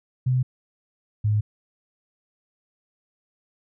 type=tone pair in turn; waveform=sine; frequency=127.6 / 105.7 Hz; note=C3 / G#2; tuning=-43 / +31 cents; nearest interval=minor third; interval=326 cents; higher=first; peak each=-18 dBFS; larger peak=neither; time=0.26-0.43 / 1.24-1.41 s; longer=neither; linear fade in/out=10 ms; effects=none